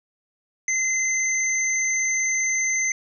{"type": "tone pair together", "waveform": "sine", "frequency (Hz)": [2064, 6185], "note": ["C7", "G8"], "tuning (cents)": [-24, -24], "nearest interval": "octave + perfect fifth", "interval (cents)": 1900, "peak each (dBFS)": -23, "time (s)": [0.68, 2.92], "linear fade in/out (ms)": 2, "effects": []}